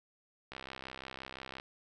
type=click train; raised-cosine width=0.3 ms; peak=-27 dBFS; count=72; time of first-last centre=0.52-1.599 s; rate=65.8 Hz; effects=none